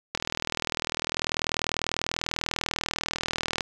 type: click train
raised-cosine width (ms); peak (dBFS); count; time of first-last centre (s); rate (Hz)
0.2; -9; 140; 0.15-3.608; 40.2
effects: none